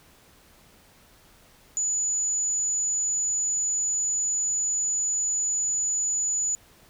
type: tone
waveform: sine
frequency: 6930 Hz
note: A8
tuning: 27 cents flat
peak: -23 dBFS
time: 1.77-6.55 s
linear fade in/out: 0 ms
effects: pink hiss -56 dBFS RMS until 6.89 s